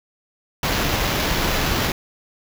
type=noise with sample-and-hold; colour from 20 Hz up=pink; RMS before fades=-21 dBFS; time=0.63-1.92 s; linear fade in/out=2 ms; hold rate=8820 Hz; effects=none